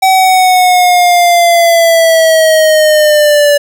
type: linear sweep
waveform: square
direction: down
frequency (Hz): 763 to 578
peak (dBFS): -5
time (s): 0.02-3.58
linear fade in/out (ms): 10
effects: none